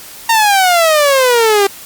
sawtooth exponential sweep, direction down, 926 to 390.7 Hz, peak -4 dBFS, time 0.29-1.67 s, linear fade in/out 5 ms, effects white hiss -33 dBFS RMS until 1.85 s + Opus 48 kbps

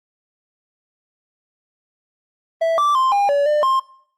triangle tone with pitch steps, 658 / 1168 / 1047 / 807 / 570 / 598 / 1059 Hz, E5 / D6 / C6 / G#5 / C#5 / D5 / C6, -3 / -10 / +1 / -50 / +48 / +31 / +21 cents, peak -12 dBFS, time 2.61-3.8 s, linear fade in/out 10 ms, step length 170 ms, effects noise-tail reverb RT60 0.6 s tail -21 dB re dry + Opus 24 kbps

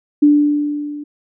sine tone with level ramp, 293.7 Hz, D4, in tune, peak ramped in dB -5 to -26 dBFS, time 0.22-1.04 s, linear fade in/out 10 ms, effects none

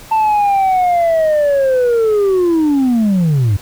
sine linear sweep, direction down, 892 to 92.4 Hz, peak -7 dBFS, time 0.11-3.57 s, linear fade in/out 10 ms, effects tanh soft clip ceiling -9 dBFS + pink hiss -37 dBFS RMS until 3.61 s

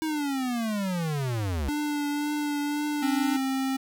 square linear sweep, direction down, 320.7 to 63.6 Hz, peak -27 dBFS, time 0.02-1.69 s, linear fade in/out 0 ms
square tone with vibrato, 293.7 Hz, D4, in tune, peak -27 dBFS, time 1.68-3.37 s, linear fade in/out 10 ms, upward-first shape triangle, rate 1.9 Hz, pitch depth 26 cents each way
square tone, 266.2 Hz, C4, 30 cents sharp, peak -26 dBFS, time 3.02-3.77 s, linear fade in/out 10 ms
effects none

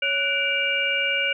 sine tone cluster, 557 / 1486 / 2331 / 2830 Hz, C#5 / F#6 / D7 / F7, +8 / +7 / -14 / +22 cents, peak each -31 / -27 / -24 / -25 dBFS, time 0.02-1.33 s, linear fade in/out 5 ms, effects none

